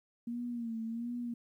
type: tone with vibrato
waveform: sine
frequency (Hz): 233.1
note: A#3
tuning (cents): 0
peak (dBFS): -35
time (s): 0.27-1.34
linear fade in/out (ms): 5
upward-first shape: sine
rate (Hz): 1.4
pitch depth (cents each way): 67
effects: 12-bit